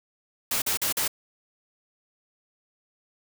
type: noise bursts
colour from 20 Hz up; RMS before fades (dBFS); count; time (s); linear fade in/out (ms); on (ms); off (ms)
white; -26; 4; 0.51-1.079; 5; 110; 43
effects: none